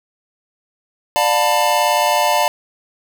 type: chord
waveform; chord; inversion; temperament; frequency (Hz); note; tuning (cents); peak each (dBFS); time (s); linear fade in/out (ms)
square; B half-diminished seventh; first; just; 592.7 / 711.2 / 889 / 987.8; D5 / F5 / A5 / B5; +16 / +31 / +18 / 0; -20 / -20 / -18 / -22; 1.16-2.48; 0
effects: none